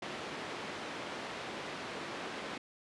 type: band-pass noise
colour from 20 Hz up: pink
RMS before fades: -42 dBFS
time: 0.02-2.58 s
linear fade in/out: 5 ms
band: 250 to 3500 Hz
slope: 12 dB/octave
effects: resampled to 24000 Hz